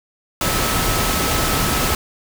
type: tone in noise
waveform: sine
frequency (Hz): 1296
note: E6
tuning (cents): -30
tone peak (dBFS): -27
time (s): 0.41-1.95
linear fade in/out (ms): 2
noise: pink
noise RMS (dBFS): -19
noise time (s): 0.41-1.95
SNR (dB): -11
effects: none